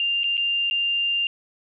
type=tone with dropouts; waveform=sine; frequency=2794 Hz; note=F7; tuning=in tune; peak=-20 dBFS; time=0-1.27 s; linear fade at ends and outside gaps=1 ms; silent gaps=0.234-0.241 / 0.37-0.377 / 0.7-0.71 s; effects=none